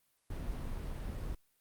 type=noise; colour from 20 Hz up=brown; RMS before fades=-39 dBFS; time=0.3-1.35 s; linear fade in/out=5 ms; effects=white hiss -75 dBFS RMS until 1.6 s + Opus 32 kbps